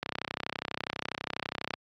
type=click train; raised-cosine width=0.3 ms; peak=-15 dBFS; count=56; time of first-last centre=0.03-1.738 s; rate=32.2 Hz; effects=high-pass 100 Hz 12 dB/octave + AAC 48 kbps